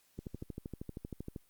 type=click train; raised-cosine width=3 ms; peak=-28 dBFS; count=16; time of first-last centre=0.19-1.362 s; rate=12.8 Hz; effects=white hiss -70 dBFS RMS until 1.49 s + Opus 48 kbps